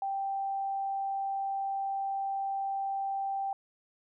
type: tone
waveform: sine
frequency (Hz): 784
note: G5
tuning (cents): 0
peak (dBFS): -30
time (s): 0.02-3.53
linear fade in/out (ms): 2
effects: none